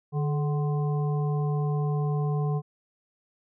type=harmonic tone with a mistuned harmonic; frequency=149.2 Hz; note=D3; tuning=28 cents sharp; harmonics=1 / 3 / 5 / 7; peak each=-24 / -34 / -38 / -41 dBFS; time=0.12-2.62 s; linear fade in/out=50 ms; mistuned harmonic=3; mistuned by=-70 cents; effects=none